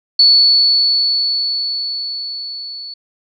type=tone with level ramp; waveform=sine; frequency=4435 Hz; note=C#8; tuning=in tune; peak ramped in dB=-5 to -27 dBFS; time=0.19-2.94 s; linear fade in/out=5 ms; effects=none